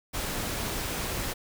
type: noise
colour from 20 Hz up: pink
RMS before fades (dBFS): -32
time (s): 0.13-1.34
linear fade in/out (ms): 20
effects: none